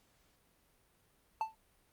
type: tone with exponential decay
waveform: triangle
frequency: 883 Hz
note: A5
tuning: 6 cents sharp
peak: -26 dBFS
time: 1.41-1.55 s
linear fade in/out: 1 ms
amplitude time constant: 30 ms
effects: pink hiss -71 dBFS RMS until 1.92 s + Opus 48 kbps